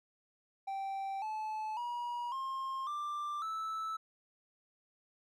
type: tone with pitch steps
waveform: triangle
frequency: 780 / 865.5 / 960.3 / 1065.5 / 1182.3 / 1311.8 Hz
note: G5 / A5 / B5 / C6 / D6 / E6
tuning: -9 / -29 / -49 / +31 / +11 / -9 cents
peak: -34 dBFS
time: 0.67-3.97 s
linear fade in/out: 10 ms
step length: 550 ms
effects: none